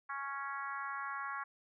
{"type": "harmonic tone", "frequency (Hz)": 277.2, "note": "C#4", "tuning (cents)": 0, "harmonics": [3, 4, 5, 6, 7, 8], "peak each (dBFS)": [-48, -41, -44, -45, -50, -56], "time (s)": [0.09, 1.44], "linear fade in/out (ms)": 10, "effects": []}